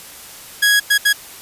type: tone bursts at uneven times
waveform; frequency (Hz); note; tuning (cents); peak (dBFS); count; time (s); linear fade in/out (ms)
sawtooth; 1661.2; G#6; 0; -7; 3; 0.62-0.8 / 0.9-0.98 / 1.05-1.13; 10
effects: white hiss -37 dBFS RMS until 1.41 s + resampled to 32000 Hz